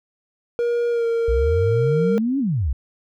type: tone with pitch glide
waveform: triangle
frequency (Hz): 474.6 to 462.2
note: A#4 to A#4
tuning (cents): +31 to -15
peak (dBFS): -16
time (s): 0.59-2.18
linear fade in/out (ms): 0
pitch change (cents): -46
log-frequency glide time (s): 0.9-1.06
type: exponential two-way sweep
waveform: sine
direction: up then down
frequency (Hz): 58 to 285.7 to 58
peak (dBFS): -18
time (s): 1.28-2.73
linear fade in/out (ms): 5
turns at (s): 2.39
effects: none